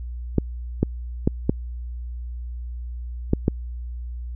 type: clicks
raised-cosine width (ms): 3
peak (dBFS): -4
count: 6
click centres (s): 0.383 / 0.83 / 1.275 / 1.495 / 3.334 / 3.481
effects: added 60 Hz sine -29 dBFS peak until 4.35 s